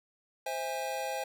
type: chord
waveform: square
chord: C augmented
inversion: none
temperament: just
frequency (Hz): 523.3 / 654.1 / 817.6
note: C5 / E5 / G#5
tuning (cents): 0 / -14 / -27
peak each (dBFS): -38 / -40 / -37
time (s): 0.46-1.24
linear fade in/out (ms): 5
effects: none